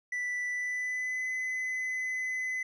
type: tone with pitch glide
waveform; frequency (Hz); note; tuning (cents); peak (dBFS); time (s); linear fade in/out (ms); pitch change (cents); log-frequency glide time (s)
triangle; 1975.5 to 2022; B6 to B6; 0 to +40; -29; 0.12-2.63; 5; +40; 0.49-1.28
effects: resampled to 22050 Hz